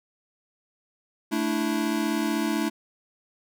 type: chord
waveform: square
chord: A suspended fourth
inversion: none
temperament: equal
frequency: 220 / 293.7 / 329.6 Hz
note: A3 / D4 / E4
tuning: 0 / 0 / 0 cents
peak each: -29 dBFS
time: 1.31-2.7 s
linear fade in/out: 20 ms
effects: none